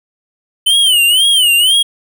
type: tone with vibrato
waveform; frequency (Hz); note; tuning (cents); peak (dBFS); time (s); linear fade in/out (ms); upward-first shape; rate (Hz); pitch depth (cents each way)
square; 3020; F#7; +35; -8; 0.66-1.83; 10; sine; 2; 150
effects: none